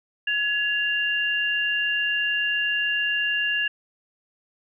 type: tone pair together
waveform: sine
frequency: 1684 / 2787 Hz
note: G#6 / F7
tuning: +24 / -4 cents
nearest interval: major sixth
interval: 872 cents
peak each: -24 dBFS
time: 0.27-3.68 s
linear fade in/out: 5 ms
effects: none

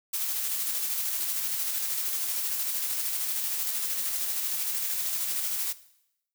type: noise with tremolo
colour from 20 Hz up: blue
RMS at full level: -29 dBFS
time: 0.13-5.73 s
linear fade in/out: 10 ms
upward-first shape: square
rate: 13 Hz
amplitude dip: 25%
effects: noise-tail reverb RT60 0.8 s tail -17 dB re dry

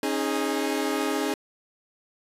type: chord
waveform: sawtooth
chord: C# suspended second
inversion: none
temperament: equal with one note detuned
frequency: 272.3 / 311.1 / 415.3 Hz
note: C#4 / D#4 / G#4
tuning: -31 / 0 / 0 cents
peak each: -25 dBFS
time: 0.03-1.34 s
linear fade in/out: 2 ms
effects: resampled to 32000 Hz

